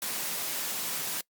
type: high-pass noise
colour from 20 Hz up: white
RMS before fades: -33 dBFS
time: 0.02-1.21 s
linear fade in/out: 2 ms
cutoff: 130 Hz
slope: 48 dB/octave
effects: noise-tail reverb RT60 0.1 s tail -23 dB re dry + Opus 48 kbps